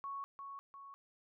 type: tone with echo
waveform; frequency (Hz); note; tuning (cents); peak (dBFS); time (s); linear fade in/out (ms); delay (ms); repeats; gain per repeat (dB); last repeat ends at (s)
sine; 1108.7; C#6; 0; -40; 0.04-0.24; 0; 350; 2; -5; 0.94
effects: none